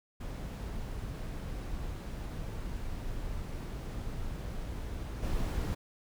brown noise with level steps, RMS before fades -38 / -32 dBFS, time 0.2-5.75 s, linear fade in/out 10 ms, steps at 5.22 s, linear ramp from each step 20 ms, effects none

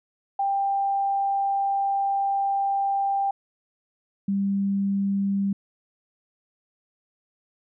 sine tone pair in turn, 791 / 197.75 Hz, G5 / G3, +15 / +15 cents, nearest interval 2 octaves, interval 2400 cents, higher first, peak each -21 dBFS, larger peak neither, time 0.39-3.31 / 4.28-5.53 s, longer first, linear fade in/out 5 ms, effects none

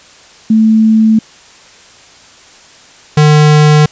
sine / square tone pair in turn, 220 / 150.83 Hz, A3 / D3, 0 / +47 cents, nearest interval perfect fifth, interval 653 cents, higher first, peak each -4 dBFS, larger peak neither, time 0.5-1.19 / 3.17-3.86 s, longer neither, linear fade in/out 5 ms, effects white hiss -39 dBFS RMS until 3.91 s + resampled to 16000 Hz

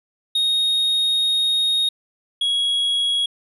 triangle tone pair in turn, 3729 / 3322 Hz, A#7 / G#7, 0 / 0 cents, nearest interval major second, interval 200 cents, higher first, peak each -15 / -16 dBFS, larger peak first, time 0.35-1.89 / 2.41-3.26 s, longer first, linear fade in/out 5 ms, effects resampled to 32000 Hz

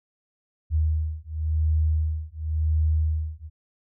sine beating tone pair, 77.78 / 78.71 Hz, D#2 / D#2, 0 / +21 cents, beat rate 0.93 Hz, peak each -24 dBFS, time 0.7-3.5 s, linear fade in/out 50 ms, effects none

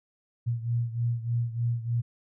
sine beating tone pair, 117.2 / 120.5 Hz, A#2 / B2, +10 / -42 cents, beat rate 3.3 Hz, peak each -27 / -31 dBFS, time 0.46-2.02 s, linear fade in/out 20 ms, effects none

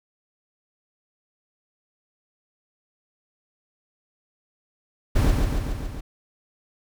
brown noise with echo, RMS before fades -18 dBFS, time 5.15-5.31 s, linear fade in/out 10 ms, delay 140 ms, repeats 5, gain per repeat -3 dB, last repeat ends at 6.01 s, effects none

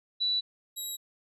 sine / 5% pulse tone pair in turn, 3951 / 3856 Hz, B7 / B7, 0 / -42 cents, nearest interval unison, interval 42 cents, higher first, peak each -25 dBFS, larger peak neither, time 0.2-0.41 / 0.76-0.97 s, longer neither, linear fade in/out 20 ms, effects resampled to 32000 Hz

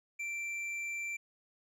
triangle tone with hard clipping, 2349 Hz, D7, in tune, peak -37 dBFS, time 0.19-1.17 s, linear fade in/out 10 ms, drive 9 dB, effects none

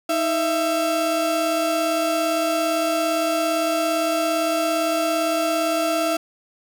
35% pulse tone pair together, 316.2 / 670 Hz, D#4 / E5, +28 / +28 cents, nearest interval octave + minor second, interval 1300 cents, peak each -23 / -19 dBFS, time 0.09-6.17 s, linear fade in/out 5 ms, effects none

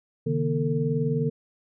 sine tone cluster, 136.2 / 156 / 239.4 / 449.7 Hz, C#3 / D#3 / A#3 / A4, -30 / +5 / +46 / +38 cents, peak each -28 / -26 / -30 / -28 dBFS, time 0.26-1.3 s, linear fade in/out 10 ms, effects none

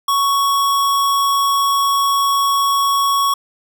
square tone, 1113 Hz, C#6, 7 cents sharp, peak -14 dBFS, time 0.08-3.34 s, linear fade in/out 5 ms, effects none

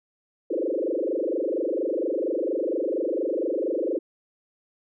sine tone with frequency modulation, 430.6 Hz, A4, 37 cents flat, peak -23 dBFS, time 0.5-3.99 s, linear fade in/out 10 ms, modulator 24.3 Hz, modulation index 5, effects none

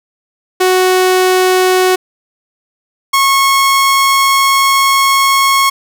sawtooth tone pair in turn, 370 / 1093.5 Hz, F#4 / C#6, 0 / -24 cents, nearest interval octave + perfect fifth, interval 1876 cents, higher second, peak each -4 dBFS, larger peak neither, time 0.6-1.96 / 3.13-5.7 s, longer second, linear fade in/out 10 ms, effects none

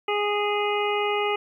harmonic tone, 413.5 Hz, G#4, 8 cents flat, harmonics 1 / 2 / 3 / 5 / 6 / 7, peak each -25 / -28 / -30 / -32 / -33 / -33 dBFS, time 0.08-1.36 s, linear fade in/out 5 ms, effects 10-bit

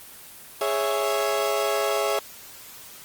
30% pulse chord, C# minor, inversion second, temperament equal, 415.3 / 554.4 / 659.3 Hz, G#4 / C#5 / E5, 0 / 0 / 0 cents, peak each -24 dBFS, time 0.61-2.19 s, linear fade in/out 2 ms, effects white hiss -44 dBFS RMS until 3.04 s + Opus 24 kbps

